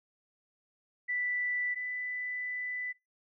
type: tone pair in turn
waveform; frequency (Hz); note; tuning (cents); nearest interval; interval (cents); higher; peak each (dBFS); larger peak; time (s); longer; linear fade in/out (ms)
sine; 1975.5 / 1991.5; B6 / B6; 0 / +14; unison; 14; second; -30 / -34; first; 1.08-1.75 / 1.75-2.93; second; 20
effects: noise-tail reverb RT60 0.2 s tail -21 dB re dry